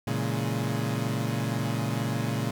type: chord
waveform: 30% pulse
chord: A# half-diminished seventh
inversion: none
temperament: equal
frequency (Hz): 116.54 / 138.59 / 164.81 / 207.7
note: A#2 / C#3 / E3 / G#3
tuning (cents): 0 / 0 / 0 / 0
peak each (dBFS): -27 / -29 / -33 / -32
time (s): 0.07-2.51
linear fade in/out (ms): 5
effects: none